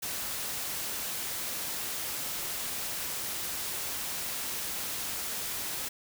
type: noise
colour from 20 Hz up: white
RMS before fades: -35 dBFS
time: 0.02-5.89 s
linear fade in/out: 10 ms
effects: none